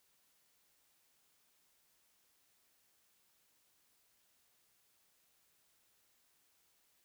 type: silence
effects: white hiss -74 dBFS RMS until 7.04 s